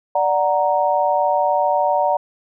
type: chord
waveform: sine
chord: D augmented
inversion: none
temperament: equal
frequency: 587.3 / 740 / 932.3 Hz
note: D5 / F#5 / A#5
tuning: 0 / 0 / 0 cents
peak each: -19 dBFS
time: 0.15-2.17 s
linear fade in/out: 5 ms
effects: none